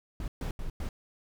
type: noise bursts at uneven times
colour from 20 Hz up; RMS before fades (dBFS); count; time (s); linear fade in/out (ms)
brown; -34; 4; 0.2-0.28 / 0.41-0.51 / 0.59-0.7 / 0.8-0.89; 2
effects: none